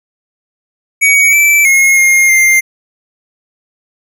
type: tone with pitch steps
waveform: square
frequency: 2251 / 2322 / 2159 / 2133 / 2101 Hz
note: C#7 / D7 / C#7 / C7 / C7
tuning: +26 / -20 / -46 / +33 / +7 cents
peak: -6 dBFS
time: 1.01-2.61 s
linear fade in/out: 20 ms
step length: 320 ms
effects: none